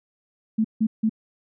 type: tone bursts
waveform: sine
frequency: 220 Hz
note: A3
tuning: in tune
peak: -17 dBFS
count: 3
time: 0.58-1.095 s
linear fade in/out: 10 ms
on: 65 ms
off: 160 ms
effects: none